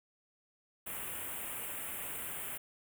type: band-stop noise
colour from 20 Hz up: white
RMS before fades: -41 dBFS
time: 0.86-2.58 s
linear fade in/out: 10 ms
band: 3100 to 8200 Hz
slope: 48 dB/octave
effects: none